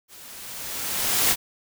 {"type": "noise with level ramp", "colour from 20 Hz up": "white", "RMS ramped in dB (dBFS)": [-46, -18], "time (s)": [0.08, 1.36], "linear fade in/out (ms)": 50, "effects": []}